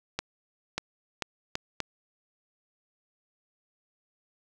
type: accelerating click train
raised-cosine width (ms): 0.2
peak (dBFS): -12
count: 5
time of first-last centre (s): 0.19-1.803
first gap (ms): 590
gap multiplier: 0.75
effects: none